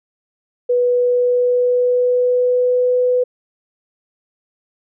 sine tone with pitch glide, 490.5 to 498.2 Hz, B4 to B4, -12 to +15 cents, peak -12 dBFS, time 0.69-3.24 s, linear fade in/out 10 ms, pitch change +27 cents, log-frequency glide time 0.79-2.97 s, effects none

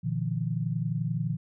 sine tone cluster, 118.8 / 150.2 / 170.5 Hz, A#2 / D3 / F3, +33 / +39 / -41 cents, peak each -31 dBFS, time 0.03-1.37 s, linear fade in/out 20 ms, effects none

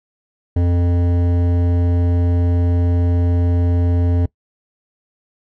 sine tone with hard clipping, 87.31 Hz, F2, in tune, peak -15 dBFS, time 0.56-4.26 s, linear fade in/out 5 ms, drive 13 dB, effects noise-tail reverb RT60 0.1 s tail -22 dB re dry

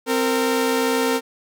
sawtooth tone pair together, 261 / 459.7 Hz, C4 / A#4, -4 / -24 cents, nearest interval minor seventh, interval 980 cents, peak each -18 / -16 dBFS, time 0.06-1.21 s, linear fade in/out 50 ms, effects none

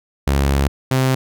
sawtooth tone pair in turn, 69.3 / 130.82 Hz, C#2 / C3, 0 / 0 cents, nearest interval major seventh, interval 1100 cents, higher second, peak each -10 dBFS, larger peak neither, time 0.27-0.68 / 0.91-1.15 s, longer first, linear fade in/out 5 ms, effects none

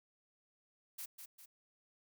blue noise with echo, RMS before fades -45 dBFS, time 0.98-1.06 s, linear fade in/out 10 ms, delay 200 ms, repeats 2, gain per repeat -6 dB, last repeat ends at 1.46 s, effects none

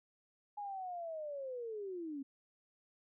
sine linear sweep, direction down, 835 to 265.5 Hz, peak -40 dBFS, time 0.57-2.23 s, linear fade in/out 10 ms, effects none

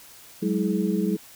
sine tone cluster, 187.6 / 208.6 / 324.4 / 424.6 Hz, F#3 / G#3 / E4 / G#4, +24 / +8 / -28 / +38 cents, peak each -25 / -26 / -28 / -30 dBFS, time 0.42-1.17 s, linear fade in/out 10 ms, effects white hiss -48 dBFS RMS until 1.35 s

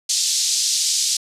pink band-pass noise, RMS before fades -20 dBFS, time 0.09-1.17 s, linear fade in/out 5 ms, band 4300 to 8000 Hz, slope 24 dB/octave, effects resampled to 32000 Hz

